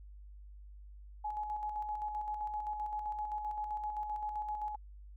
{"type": "tone with tremolo", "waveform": "sine", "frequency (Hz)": 844, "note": "G#5", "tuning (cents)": 28, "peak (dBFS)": -34, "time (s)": [1.24, 4.76], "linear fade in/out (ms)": 10, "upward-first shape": "square", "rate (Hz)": 7.7, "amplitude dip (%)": 40, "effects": ["added 50 Hz sine -49 dBFS peak until 5.16 s"]}